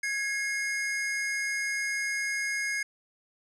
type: tone pair together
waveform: square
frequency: 1661.1 / 2153 Hz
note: G#6 / C7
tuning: 0 / +49 cents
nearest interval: major third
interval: 449 cents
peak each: -33 / -31 dBFS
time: 0.03-2.83 s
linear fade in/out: 5 ms
effects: resampled to 24000 Hz + 11-bit